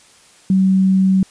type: tone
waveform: sine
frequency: 190 Hz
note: F#3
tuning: 46 cents sharp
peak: -10 dBFS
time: 0.5-1.23 s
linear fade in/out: 2 ms
effects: white hiss -48 dBFS RMS until 1.3 s + resampled to 22050 Hz